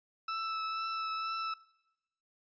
40% pulse tone with vibrato, 1317 Hz, E6, 2 cents flat, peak -33 dBFS, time 0.28-1.54 s, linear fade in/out 5 ms, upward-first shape triangle, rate 2.1 Hz, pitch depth 15 cents each way, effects noise-tail reverb RT60 1.0 s tail -23 dB re dry + resampled to 16000 Hz

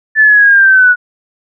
sine linear sweep, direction down, 1759 to 1456 Hz, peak -3 dBFS, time 0.15-0.96 s, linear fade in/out 50 ms, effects none

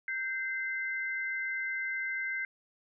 sine tone pair together, 1568 / 2065 Hz, G6 / C7, 0 / -23 cents, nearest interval perfect fourth, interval 477 cents, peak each -35 / -34 dBFS, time 0.08-2.45 s, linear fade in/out 2 ms, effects none

